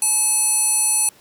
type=tone with band-pass filter; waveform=square; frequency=860 Hz; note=A5; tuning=40 cents flat; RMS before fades=-18 dBFS; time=0.02-1.09 s; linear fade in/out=2 ms; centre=10000 Hz; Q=7.2; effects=pink hiss -50 dBFS RMS until 1.2 s + high-pass 150 Hz 12 dB/octave